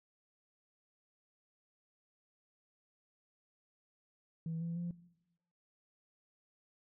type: tone with pitch steps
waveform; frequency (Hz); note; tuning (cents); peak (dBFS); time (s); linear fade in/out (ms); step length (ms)
sine; 163.3 / 168.09 / 173.01; E3 / E3 / F3; -16 / +34 / -16; -35; 4.46-4.91; 2; 150
effects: noise-tail reverb RT60 0.9 s tail -20 dB re dry + tanh soft clip ceiling -33 dBFS